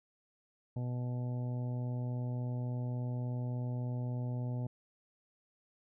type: harmonic tone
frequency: 123.47 Hz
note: B2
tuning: in tune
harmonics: 1 / 2 / 3 / 4 / 5 / 6 / 7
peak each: -34 / -43 / -53 / -52 / -51 / -59 / -56 dBFS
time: 0.76-4.67 s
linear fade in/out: 5 ms
effects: none